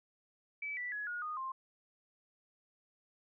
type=tone with pitch steps; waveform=sine; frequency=2300 / 1967.9 / 1683.7 / 1440.6 / 1232.5 / 1054.6 Hz; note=D7 / B6 / G#6 / F#6 / D#6 / C6; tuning=-37 / -7 / +23 / -47 / -17 / +13 cents; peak=-37 dBFS; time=0.62-1.52 s; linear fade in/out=5 ms; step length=150 ms; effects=none